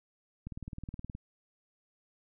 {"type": "click train", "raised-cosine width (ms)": 5, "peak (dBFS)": -28, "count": 14, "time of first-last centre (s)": [0.47, 1.151], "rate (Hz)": 19.1, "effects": []}